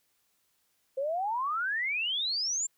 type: exponential sweep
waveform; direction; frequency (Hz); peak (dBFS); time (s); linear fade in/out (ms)
sine; up; 519 to 7459; -28; 0.97-2.67; 10
effects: white hiss -73 dBFS RMS until 2.77 s